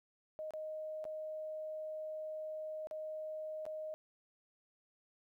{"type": "tone with dropouts", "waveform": "sine", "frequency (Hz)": 622.3, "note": "D#5", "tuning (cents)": 0, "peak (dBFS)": -40, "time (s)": [0.39, 3.94], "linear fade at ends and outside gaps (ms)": 0, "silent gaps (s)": [[0.507, 0.536], [1.042, 1.052], [2.871, 2.911], [3.654, 3.664]], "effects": ["13-bit"]}